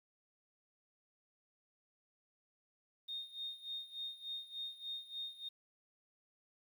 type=tone with tremolo; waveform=sine; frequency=3686 Hz; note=A#7; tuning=20 cents flat; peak=-39 dBFS; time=3.08-5.49 s; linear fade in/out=10 ms; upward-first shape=sine; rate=3.4 Hz; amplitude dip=85%; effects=11-bit